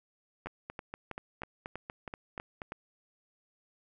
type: two click trains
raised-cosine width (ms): 0.5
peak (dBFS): -24 / -24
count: 10 / 8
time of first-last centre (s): 0.46-2.618 / 0.47-2.721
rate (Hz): 4.17 / 3.11
effects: none